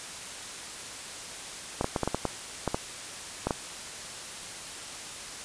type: clicks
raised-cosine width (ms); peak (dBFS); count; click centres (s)
1; -12; 11; 1.811 / 1.844 / 1.962 / 2.033 / 2.076 / 2.146 / 2.253 / 2.677 / 2.745 / 3.47 / 3.508
effects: white hiss -40 dBFS RMS until 5.44 s + resampled to 22050 Hz